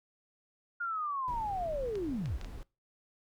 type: linear sweep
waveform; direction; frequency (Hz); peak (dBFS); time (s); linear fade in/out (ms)
sine; down; 1427 to 36.71; -32; 0.8-2.38; 10
type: noise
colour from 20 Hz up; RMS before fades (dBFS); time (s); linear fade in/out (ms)
brown; -44; 1.28-2.63; 0
type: clicks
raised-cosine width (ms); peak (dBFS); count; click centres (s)
0.2; -29; 4; 1.955 / 2.258 / 2.413 / 2.446
effects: noise-tail reverb RT60 0.3 s tail -23 dB re dry